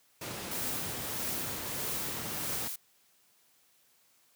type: noise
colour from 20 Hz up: pink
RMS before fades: -39 dBFS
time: 0.21-2.68 s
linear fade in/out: 5 ms
type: noise with tremolo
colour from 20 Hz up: blue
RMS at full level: -35 dBFS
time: 0.51-2.76 s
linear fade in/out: 5 ms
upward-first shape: triangle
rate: 1.6 Hz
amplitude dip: 60%
effects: white hiss -67 dBFS RMS until 4.35 s + high-pass 100 Hz 12 dB/octave